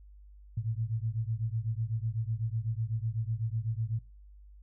sine beating tone pair, 108.9 / 116.9 Hz, A2 / A#2, -17 / +5 cents, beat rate 8 Hz, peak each -32 / -34 dBFS, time 0.57-3.99 s, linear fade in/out 5 ms, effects noise-tail reverb RT60 0.3 s tail -22 dB re dry + added 50 Hz sine -50 dBFS peak until 4.62 s

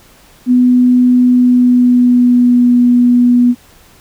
sine tone with pitch glide, 248.7 to 244.1 Hz, B3 to B3, +12 to -20 cents, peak -5 dBFS, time 0.46-3.55 s, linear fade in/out 50 ms, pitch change -32 cents, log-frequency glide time 1.22-2.73 s, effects pink hiss -44 dBFS RMS until 4 s

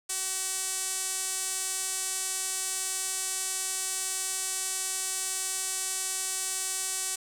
sawtooth tone with band-pass filter, 378.4 Hz, F#4, 39 cents sharp, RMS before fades -32 dBFS, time 0.09-7.16 s, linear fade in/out 10 ms, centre 8400 Hz, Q 2.6, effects 9-bit

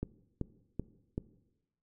click train, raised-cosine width 3 ms, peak -21 dBFS, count 4, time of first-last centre 0.03-1.179 s, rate 2.61 Hz, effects noise-tail reverb RT60 1.0 s tail -18 dB re dry

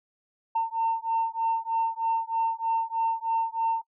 sine beating tone pair, 905 / 908.2 Hz, A5 / A#5, +48 / -45 cents, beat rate 3.2 Hz, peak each -26 dBFS, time 0.55-3.82 s, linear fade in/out 10 ms, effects noise-tail reverb RT60 0.1 s tail -22 dB re dry + tanh soft clip ceiling -18 dBFS

